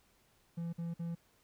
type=tone bursts; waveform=triangle; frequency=168.7 Hz; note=E3; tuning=40 cents sharp; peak=-34 dBFS; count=3; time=0.57-1.152 s; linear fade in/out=10 ms; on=160 ms; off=51 ms; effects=pink hiss -70 dBFS RMS until 1.43 s